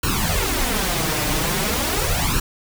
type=noise with flanger; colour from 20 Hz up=pink; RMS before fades=-21 dBFS; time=0.03-2.4 s; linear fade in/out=5 ms; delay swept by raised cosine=0.71 to 6.61 ms; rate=0.42 Hz; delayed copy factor=+0.8; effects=none